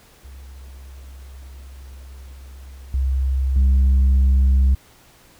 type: tone with level steps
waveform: sine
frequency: 66.3 Hz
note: C2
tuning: 23 cents sharp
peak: -36 / -16 / -9 dBFS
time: 0.24-4.75 s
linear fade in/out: 10 ms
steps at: 2.94 / 3.56 s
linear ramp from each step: 2 ms
effects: tanh soft clip ceiling -11 dBFS + pink hiss -51 dBFS RMS until 5.39 s